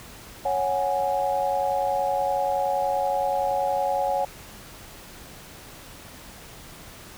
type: chord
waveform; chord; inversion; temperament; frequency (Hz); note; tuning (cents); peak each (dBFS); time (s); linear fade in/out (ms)
sine; C# suspended fourth; none; equal; 554.4 / 740 / 830.6; C#5 / F#5 / G#5; 0 / 0 / 0; -26; 0.45-4.25; 5
effects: pink hiss -44 dBFS RMS until 7.17 s